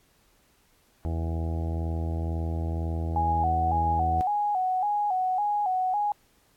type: harmonic tone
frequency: 82 Hz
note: E2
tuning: 9 cents flat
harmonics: 1 / 2 / 3 / 4 / 5 / 6 / 7 / 8 / 9 / 10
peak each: -27 / -36 / -42 / -38 / -46 / -45 / -49 / -44 / -47 / -46 dBFS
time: 1.05-4.21 s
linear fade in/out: 0 ms
type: tone with vibrato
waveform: sine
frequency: 784 Hz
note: G5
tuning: in tune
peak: -23 dBFS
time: 3.16-6.12 s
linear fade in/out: 2 ms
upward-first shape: square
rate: 1.8 Hz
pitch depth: 95 cents each way
effects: pink hiss -64 dBFS RMS until 6.56 s + AAC 64 kbps